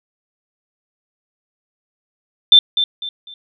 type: tone with echo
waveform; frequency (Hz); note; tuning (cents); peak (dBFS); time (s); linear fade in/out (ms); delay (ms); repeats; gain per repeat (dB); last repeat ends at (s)
sine; 3552; A7; +16; -3; 2.52-2.59; 2; 250; 3; -10; 3.34
effects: none